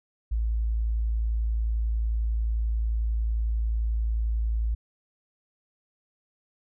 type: tone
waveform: sine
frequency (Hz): 55.6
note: A1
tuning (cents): +19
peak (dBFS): -23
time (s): 0.31-4.75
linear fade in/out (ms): 10
effects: none